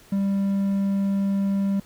triangle tone, 197.2 Hz, G3, 11 cents sharp, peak -18 dBFS, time 0.12-1.8 s, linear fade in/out 5 ms, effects pink hiss -52 dBFS RMS until 1.85 s

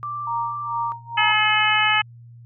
sine tone with vibrato, 1174.7 Hz, D6, in tune, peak -26 dBFS, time 0.03-0.92 s, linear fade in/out 0 ms, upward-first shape triangle, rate 18 Hz, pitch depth 9 cents each way
sine tone with tremolo, 932.3 Hz, A#5, in tune, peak -22 dBFS, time 0.27-1.32 s, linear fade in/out 2 ms, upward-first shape sine, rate 2.3 Hz, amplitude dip 95%
harmonic tone, 427.3 Hz, G#4, 49 cents sharp, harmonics 2 / 3 / 4 / 5 / 6 / 7, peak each -23 / -23 / -23 / -23 / -23 / -23 dBFS, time 1.17-2.02 s, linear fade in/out 10 ms
effects added 118 Hz sine -41 dBFS peak until 2.45 s

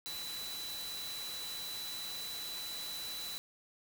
sine tone in noise, 3971 Hz, B7, 9 cents sharp, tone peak -41 dBFS, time 0.06-3.38 s, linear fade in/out 0 ms, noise white, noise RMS -45 dBFS, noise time 0.06-3.38 s, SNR +1 dB, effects none

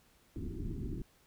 pink low-pass noise, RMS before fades -39 dBFS, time 0.36-1.02 s, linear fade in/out 2 ms, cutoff 390 Hz, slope 96 dB/octave, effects pink hiss -67 dBFS RMS until 1.26 s

